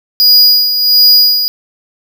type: tone with tremolo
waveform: square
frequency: 4900 Hz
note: D#8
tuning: 27 cents flat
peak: -3 dBFS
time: 0.2-1.48 s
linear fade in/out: 0 ms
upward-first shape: sine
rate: 1.4 Hz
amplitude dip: 60%
effects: none